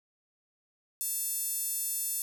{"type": "tone with high-pass filter", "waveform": "5% pulse", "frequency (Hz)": 880, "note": "A5", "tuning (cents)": 0, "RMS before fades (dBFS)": -33, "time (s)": [1.01, 2.22], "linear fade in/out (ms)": 0, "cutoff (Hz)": 11000, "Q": 0.91, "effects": []}